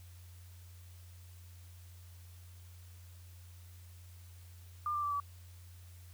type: tone with pitch steps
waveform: sine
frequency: 1200 / 1182.1 / 1164.5 / 1147.1 Hz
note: D6 / D6 / D6 / D6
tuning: +37 / +11 / -15 / -41 cents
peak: -32 dBFS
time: 4.86-5.2 s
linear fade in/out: 2 ms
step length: 85 ms
effects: added 88 Hz sine -51 dBFS peak until 6.13 s + white hiss -63 dBFS RMS until 6.13 s